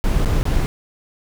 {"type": "noise with dropouts", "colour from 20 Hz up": "brown", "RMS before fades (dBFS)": -17, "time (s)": [0.04, 0.66], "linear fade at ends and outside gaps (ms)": 0, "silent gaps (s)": [[0.248, 0.258], [0.43, 0.454]], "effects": []}